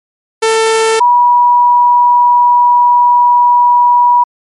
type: tone pair in turn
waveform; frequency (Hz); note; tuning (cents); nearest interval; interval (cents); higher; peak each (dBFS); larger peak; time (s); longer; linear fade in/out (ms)
sawtooth / sine; 446 / 970.5; A4 / B5; +23 / -31; octave + minor second; 1346; second; -4; neither; 0.42-1 / 1-4.24; second; 10
effects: MP3 48 kbps